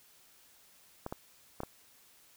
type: clicks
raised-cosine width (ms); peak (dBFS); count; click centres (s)
1; -23; 4; 1.064 / 1.125 / 1.604 / 1.634
effects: white hiss -62 dBFS RMS until 2.36 s